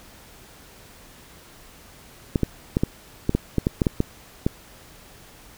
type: clicks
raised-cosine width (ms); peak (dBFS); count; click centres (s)
3; -6; 12; 2.358 / 2.433 / 2.769 / 2.835 / 3.294 / 3.35 / 3.583 / 3.669 / 3.818 / 3.868 / 4.004 / 4.465
effects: pink hiss -48 dBFS RMS until 5.57 s